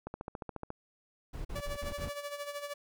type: click train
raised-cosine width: 1 ms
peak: -25 dBFS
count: 10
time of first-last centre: 0.07-0.704 s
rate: 14.2 Hz
type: noise bursts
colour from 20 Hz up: brown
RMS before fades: -39 dBFS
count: 5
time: 1.33-2.094 s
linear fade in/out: 10 ms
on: 120 ms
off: 41 ms
type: tone with tremolo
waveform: sawtooth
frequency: 577 Hz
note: D5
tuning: 31 cents flat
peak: -32 dBFS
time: 1.55-2.74 s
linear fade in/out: 10 ms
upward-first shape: sine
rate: 13 Hz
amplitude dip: 65%
effects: none